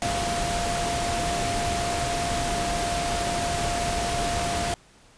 sine tone in noise, 695 Hz, F5, 9 cents flat, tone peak -27 dBFS, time 0.02-4.74 s, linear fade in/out 0 ms, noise pink, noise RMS -28 dBFS, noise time 0.02-4.74 s, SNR -2 dB, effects pink hiss -55 dBFS RMS until 5.17 s + resampled to 22050 Hz

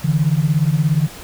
sine beating tone pair, 144.4 / 161.4 Hz, D3 / E3, -29 / -36 cents, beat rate 17 Hz, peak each -16 dBFS, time 0.04-1.08 s, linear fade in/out 10 ms, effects pink hiss -36 dBFS RMS until 1.23 s

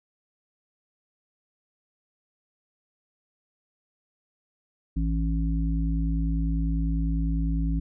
harmonic tone, 55 Hz, A1, in tune, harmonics 1 / 3 / 5, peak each -24 / -29 / -32 dBFS, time 4.96-7.8 s, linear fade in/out 10 ms, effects none

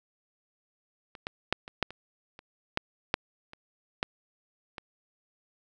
clicks, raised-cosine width 0.3 ms, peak -28 / -17 / -8 / -25 / -9 / -26 / -30 / -10 / -7 / -29 / -11 / -22 dBFS, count 12, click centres 1.152 / 1.269 / 1.526 / 1.679 / 1.827 / 1.906 / 2.391 / 2.774 / 3.141 / 3.534 / 4.029 / 4.782 s, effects none

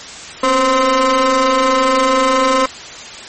30% pulse ring-modulated tone, 256.9 Hz, C4, 32 cents flat, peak -5 dBFS, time 0.43-2.66 s, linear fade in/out 5 ms, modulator 783 Hz, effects white hiss -31 dBFS RMS until 3.28 s + MP3 32 kbps

